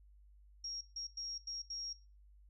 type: tone bursts at uneven times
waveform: sine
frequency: 5588 Hz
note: F8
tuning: in tune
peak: -40 dBFS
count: 5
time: 0.64-0.81 / 0.96-1.07 / 1.17-1.38 / 1.47-1.62 / 1.7-1.93 s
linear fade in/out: 5 ms
effects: noise-tail reverb RT60 0.3 s tail -18 dB re dry + added 50 Hz sine -59 dBFS peak until 2.49 s